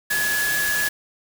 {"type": "tone in noise", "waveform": "sine", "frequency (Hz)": 1694, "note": "G#6", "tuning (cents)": 34, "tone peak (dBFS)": -21, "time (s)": [0.1, 0.89], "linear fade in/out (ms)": 10, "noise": "white", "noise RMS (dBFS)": -26, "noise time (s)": [0.1, 0.89], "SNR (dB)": 2, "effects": []}